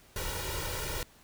pink noise with comb filter, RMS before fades -35 dBFS, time 0.16-1.03 s, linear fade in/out 2 ms, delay 2.1 ms, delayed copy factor +0.85, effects pink hiss -59 dBFS RMS until 1.23 s

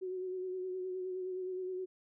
sine tone with vibrato, 370 Hz, F#4, in tune, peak -36 dBFS, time 0.01-1.86 s, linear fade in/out 20 ms, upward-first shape sine, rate 9.6 Hz, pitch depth 29 cents each way, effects none

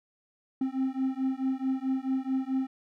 triangle beating tone pair, 261.6 / 266.2 Hz, C4 / C4, 0 / +30 cents, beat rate 4.6 Hz, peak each -28 dBFS, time 0.61-2.67 s, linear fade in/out 5 ms, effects none

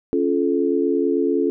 sine chord, Db augmented, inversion none, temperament just, 277.2 / 346.5 / 433.1 Hz, Db4 / F4 / A4, 0 / -14 / -27 cents, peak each -21 dBFS, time 0.13-1.5 s, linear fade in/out 0 ms, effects none

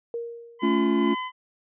sine tone with exponential decay, 468 Hz, A#4, 7 cents sharp, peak -26 dBFS, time 0.14-0.93 s, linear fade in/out 1 ms, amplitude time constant 170 ms
sawtooth tone with tremolo, 1015 Hz, B5, 47 cents sharp, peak -23 dBFS, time 0.59-1.32 s, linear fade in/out 50 ms, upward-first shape sine, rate 2.3 Hz, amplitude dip 50%
triangle chord, A augmented, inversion none, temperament equal with one note detuned, 220 / 281.2 / 349.2 Hz, A3 / C#4 / E#4, 0 / +25 / 0 cents, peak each -22 dBFS, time 0.62-1.15 s, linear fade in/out 20 ms
effects resampled to 8000 Hz

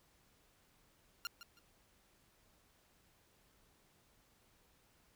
15% pulse tone with echo, 1396.9 Hz, F6, in tune, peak -32 dBFS, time 1.25-1.27 s, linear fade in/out 0 ms, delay 160 ms, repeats 2, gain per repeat -12 dB, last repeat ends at 1.59 s, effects pink hiss -71 dBFS RMS until 5.15 s

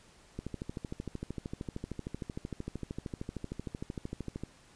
click train, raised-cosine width 3 ms, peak -24 dBFS, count 54, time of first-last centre 0.39-4.436 s, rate 13.1 Hz, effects pink hiss -60 dBFS RMS until 4.75 s + resampled to 22050 Hz

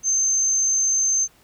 sine tone, 6272 Hz, G8, in tune, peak -17 dBFS, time 0.03-1.28 s, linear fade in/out 50 ms, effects pink hiss -56 dBFS RMS until 1.43 s

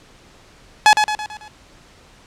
sawtooth tone with echo, 849 Hz, G#5, 38 cents sharp, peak -3 dBFS, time 0.86-0.93 s, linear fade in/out 0 ms, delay 110 ms, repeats 5, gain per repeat -6 dB, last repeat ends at 1.48 s, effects pink hiss -48 dBFS RMS until 2.26 s + low-pass 7000 Hz 12 dB/octave

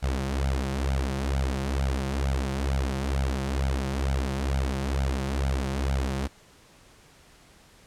sawtooth tone with flanger, 67.3 Hz, C2, 49 cents sharp, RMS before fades -27 dBFS, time 0.02-6.28 s, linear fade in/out 20 ms, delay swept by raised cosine 1.3 to 5.7 ms, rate 2.2 Hz, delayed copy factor +0.9, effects pink hiss -55 dBFS RMS until 7.86 s + low-pass 10000 Hz 12 dB/octave

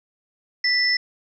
sine tone pair together, 1975.5 / 5274 Hz, B6 / E8, 0 / 0 cents, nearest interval octave + perfect fourth, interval 1700 cents, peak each -20 dBFS, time 0.64-0.97 s, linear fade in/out 5 ms, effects none

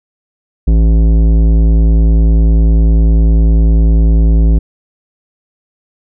triangle tone with tanh clipping, 55 Hz, A1, in tune, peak -7 dBFS, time 0.67-4.59 s, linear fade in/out 10 ms, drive 18 dB, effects none

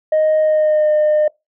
sine tone with pitch glide, 622 to 607.1 Hz, D#5 to D#5, -1 to -43 cents, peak -9 dBFS, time 0.12-1.28 s, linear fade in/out 5 ms, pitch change -42 cents, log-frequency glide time 0.4-0.92 s, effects noise-tail reverb RT60 0.2 s tail -24 dB re dry + tanh soft clip ceiling -9 dBFS

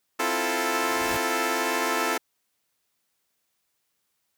10% pulse chord, F major seventh, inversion second, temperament equal, 261.6 / 329.6 / 349.2 / 440 Hz, C4 / E4 / F4 / A4, 0 / 0 / 0 / 0 cents, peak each -23 / -22 / -22 / -19 dBFS, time 0.19-2.18 s, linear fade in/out 10 ms
pink noise with exponential growth, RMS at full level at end -30 dBFS, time 0.66-1.17 s, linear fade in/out 5 ms, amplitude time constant 110 ms
effects white hiss -75 dBFS RMS until 4.37 s + high-pass 60 Hz 12 dB/octave

